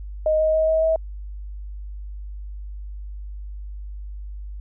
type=tone with pitch steps; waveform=sine; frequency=622.3 / 627.7 / 633.2 / 638.7 / 644.2 Hz; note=D#5 / D#5 / D#5 / D#5 / E5; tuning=0 / +15 / +30 / +45 / -40 cents; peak=-16 dBFS; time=0.26-0.96 s; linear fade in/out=2 ms; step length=140 ms; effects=added 50 Hz sine -31 dBFS peak until 4.6 s